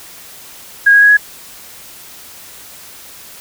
sine tone with pitch steps, 1635 / 1648.3 / 1661.7 / 1675.2 Hz, G#6 / G#6 / G#6 / G#6, -28 / -14 / +1 / +15 cents, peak -4 dBFS, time 0.86-1.172 s, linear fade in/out 10 ms, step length 78 ms, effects white hiss -36 dBFS RMS until 3.4 s

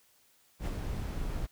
brown noise with ADSR envelope, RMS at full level -31 dBFS, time 0.59-1.47 s, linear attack 75 ms, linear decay 34 ms, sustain -4 dB, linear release 19 ms, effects white hiss -66 dBFS RMS until 1.51 s

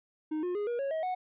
triangle tone with pitch steps, 309.6 / 357.7 / 413.3 / 477.5 / 551.6 / 637.3 / 736.4 Hz, D#4 / F4 / G#4 / A#4 / C#5 / D#5 / F#5, -9 / +41 / -8 / +42 / -9 / +41 / -8 cents, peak -28 dBFS, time 0.31-1.15 s, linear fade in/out 10 ms, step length 120 ms, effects resampled to 8000 Hz

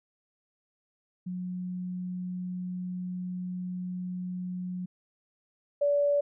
sine tone pair in turn, 181.3 / 575.6 Hz, F#3 / D5, -35 / -35 cents, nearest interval octave + minor sixth, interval 2000 cents, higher second, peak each -32 / -22 dBFS, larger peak second, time 1.26-4.86 / 5.81-6.21 s, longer first, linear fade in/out 10 ms, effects none

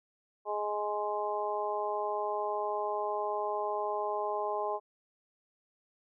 harmonic tone, 208.7 Hz, G#3, 9 cents sharp, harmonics 2 / 3 / 4 / 5, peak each -36 / -36 / -35 / -37 dBFS, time 0.45-4.8 s, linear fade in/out 50 ms, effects none

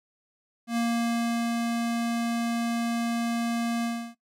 square tone with ADSR envelope, 233.4 Hz, A#3, 2 cents sharp, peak -24 dBFS, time 0.67-4.15 s, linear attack 98 ms, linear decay 770 ms, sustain -2 dB, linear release 310 ms, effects noise-tail reverb RT60 0.1 s tail -17 dB re dry + low-pass 12000 Hz 12 dB/octave

